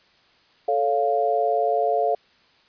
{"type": "chord", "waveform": "sine", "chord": "A augmented", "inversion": "none", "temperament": "equal with one note detuned", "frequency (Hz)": [440, 559.2, 698.5], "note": ["A4", "C#5", "E#5"], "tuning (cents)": [0, 15, 0], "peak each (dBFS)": [-24, -25, -21], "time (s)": [0.68, 2.15], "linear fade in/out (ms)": 5, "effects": ["white hiss -58 dBFS RMS until 2.68 s", "resampled to 11025 Hz"]}